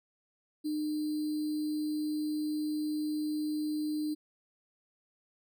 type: tone with sample-and-hold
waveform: sine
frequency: 303.7 Hz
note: D#4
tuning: 42 cents flat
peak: -30 dBFS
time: 0.64-4.15 s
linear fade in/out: 20 ms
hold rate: 4410 Hz
effects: none